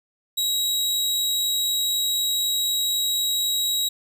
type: tone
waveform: sawtooth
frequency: 3838 Hz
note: A#7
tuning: 50 cents sharp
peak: -18 dBFS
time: 0.37-3.89 s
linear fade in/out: 10 ms
effects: none